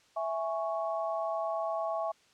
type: chord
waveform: sine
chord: C# minor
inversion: first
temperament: equal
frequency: 659.3 / 830.6 / 1108.7 Hz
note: E5 / G#5 / C#6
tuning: 0 / 0 / 0 cents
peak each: -32 / -37 / -37 dBFS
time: 0.16-2.12 s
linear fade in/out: 10 ms
effects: white hiss -64 dBFS RMS until 2.33 s + low-pass 6000 Hz 12 dB/octave